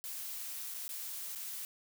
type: noise with dropouts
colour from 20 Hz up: blue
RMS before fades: -42 dBFS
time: 0.04-1.65 s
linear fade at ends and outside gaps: 0 ms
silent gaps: 0.74-0.744 / 0.88-0.891 / 1.35-1.357 s
effects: none